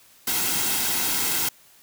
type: noise with comb filter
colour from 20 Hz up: white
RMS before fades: -24 dBFS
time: 0.27-1.49 s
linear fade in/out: 5 ms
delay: 1.7 ms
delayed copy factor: -0.55
effects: white hiss -54 dBFS RMS until 1.82 s